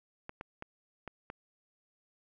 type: clicks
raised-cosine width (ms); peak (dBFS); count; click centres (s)
0.5; -26; 5; 0.294 / 0.411 / 0.624 / 1.077 / 1.301
effects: none